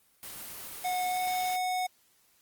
white noise, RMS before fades -42 dBFS, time 0.23-1.56 s, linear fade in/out 0 ms
square tone with pitch glide, 730 to 735.1 Hz, F#5 to F#5, -24 to -11 cents, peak -29 dBFS, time 0.84-1.87 s, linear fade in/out 10 ms, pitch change +13 cents, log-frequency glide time 1.09-1.18 s
effects white hiss -66 dBFS RMS until 2.41 s + Opus 24 kbps

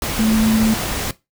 sine tone in noise, 220 Hz, A3, in tune, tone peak -13 dBFS, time 0.19-0.74 s, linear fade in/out 2 ms, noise pink, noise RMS -23 dBFS, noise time 0.02-1.11 s, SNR +7 dB, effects noise-tail reverb RT60 0.2 s tail -17 dB re dry

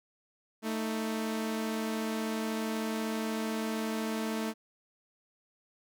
sawtooth tone pair together, 221.5 / 314.2 Hz, A3 / D#4, +12 / +17 cents, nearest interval tritone, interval 605 cents, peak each -28 / -35 dBFS, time 0.62-4.54 s, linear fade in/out 50 ms, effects none

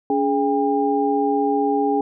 sine tone cluster, 282.9 / 418.5 / 803 Hz, C#4 / G#4 / G5, +35 / +13 / +41 cents, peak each -21 dBFS, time 0.1-2.01 s, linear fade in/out 2 ms, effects none

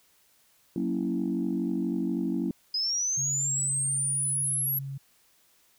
sine chord, F# dominant seventh, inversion none, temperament equal, 185 / 233.1 / 277.2 / 329.6 Hz, F#3 / A#3 / C#4 / E4, 0 / 0 / 0 / 0 cents, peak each -31 dBFS, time 0.76-2.51 s, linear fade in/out 2 ms
sine linear sweep, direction up, 4978 to 11680 Hz, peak -25 dBFS, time 2.74-4.79 s, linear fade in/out 5 ms
sine tone, 137 Hz, C#3, 20 cents flat, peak -33 dBFS, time 3.17-4.98 s, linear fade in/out 10 ms
effects tanh soft clip ceiling -18 dBFS + white hiss -64 dBFS RMS until 5.78 s

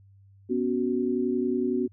sine chord, B suspended second, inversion none, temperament just, 246.9 / 277.8 / 370.4 Hz, B3 / C#4 / F#4, 0 / +4 / +2 cents, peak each -27 / -30 / -27 dBFS, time 0.49-1.88 s, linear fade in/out 20 ms, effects added 98 Hz sine -52 dBFS peak until 1.92 s

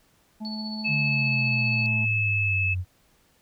harmonic tone, 216.2 Hz, A3, 30 cents flat, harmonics 1 / 3 / 4, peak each -31 / -48 / -44 dBFS, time 0.4-2.06 s, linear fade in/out 20 ms
sine tone with tremolo, 4435 Hz, C#8, in tune, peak -33 dBFS, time 0.45-1.86 s, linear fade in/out 0 ms, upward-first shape sine, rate 15 Hz, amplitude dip 50%
sine tone, 2600 Hz, E7, 24 cents flat, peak -23 dBFS, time 0.84-2.75 s, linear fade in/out 20 ms
sine exponential sweep, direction down, 149.8 to 89.5 Hz, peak -25 dBFS, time 0.87-2.85 s, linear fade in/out 50 ms
effects pink hiss -63 dBFS RMS until 3.41 s

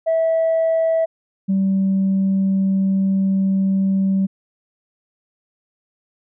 sine tone pair in turn, 652 / 192.95 Hz, E5 / G3, -19 / -27 cents, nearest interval octave + major sixth, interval 2108 cents, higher first, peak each -13 dBFS, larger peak neither, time 0.06-1.06 / 1.48-4.27 s, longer second, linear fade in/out 20 ms, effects tanh soft clip ceiling -12 dBFS

